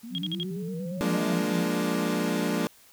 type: linear sweep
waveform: sine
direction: up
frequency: 221.4 to 675 Hz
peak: -37 dBFS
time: 0.03-1.34 s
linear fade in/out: 10 ms
type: tone with vibrato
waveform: sine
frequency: 178.3 Hz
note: F3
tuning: 36 cents sharp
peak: -31 dBFS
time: 0.1-1.67 s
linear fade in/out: 50 ms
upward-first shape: square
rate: 8.6 Hz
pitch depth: 99 cents each way
type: tone bursts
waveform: sine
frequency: 3265 Hz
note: G#7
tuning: 30 cents flat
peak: -29 dBFS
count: 4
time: 0.15-0.431 s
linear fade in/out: 0 ms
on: 32 ms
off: 51 ms
type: chord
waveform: 30% pulse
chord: Bb dominant seventh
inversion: second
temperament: equal with one note detuned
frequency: 174.61 / 207.7 / 235.2 / 293.7 Hz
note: F3 / Ab3 / Bb3 / D4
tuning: 0 / 0 / +16 / 0 cents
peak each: -28 dBFS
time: 1.01-2.67 s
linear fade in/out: 0 ms
effects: white hiss -56 dBFS RMS until 2.92 s